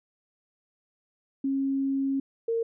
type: tone pair in turn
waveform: sine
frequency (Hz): 272 / 458.5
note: C#4 / A#4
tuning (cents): -33 / -29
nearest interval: major sixth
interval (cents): 904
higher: second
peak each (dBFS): -24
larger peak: neither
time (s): 1.44-2.2 / 2.48-2.63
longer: first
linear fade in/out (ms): 5
effects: none